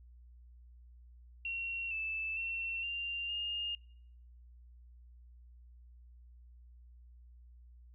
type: tone with pitch steps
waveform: sine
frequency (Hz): 2734 / 2635 / 2707 / 2784 / 2830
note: F7 / E7 / E7 / F7 / F7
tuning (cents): -37 / -1 / +45 / -6 / +22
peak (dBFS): -35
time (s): 1.45-3.75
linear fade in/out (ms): 2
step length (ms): 460
effects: noise-tail reverb RT60 0.8 s tail -25 dB re dry + added 60 Hz sine -54 dBFS peak until 7.94 s